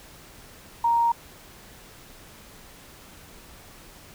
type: tone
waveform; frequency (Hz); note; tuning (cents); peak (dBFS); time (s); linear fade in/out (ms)
sine; 934; A#5; +3; -18; 0.84-1.12; 5
effects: pink hiss -48 dBFS RMS until 4.14 s